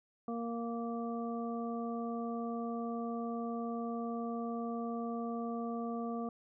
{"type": "harmonic tone", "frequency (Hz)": 232.8, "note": "A#3", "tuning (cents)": -2, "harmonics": [1, 2, 3, 5], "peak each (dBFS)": [-37, -42, -43, -46], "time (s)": [0.28, 6.29], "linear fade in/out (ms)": 2, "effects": []}